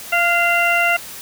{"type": "harmonic tone with a mistuned harmonic", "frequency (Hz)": 689, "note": "F5", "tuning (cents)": -24, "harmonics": [1, 2, 3, 4], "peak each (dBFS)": [-19, -19, -19, -19], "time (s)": [0.12, 0.97], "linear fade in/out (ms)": 10, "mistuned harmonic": 2, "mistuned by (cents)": 33, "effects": ["white hiss -34 dBFS RMS until 1.21 s"]}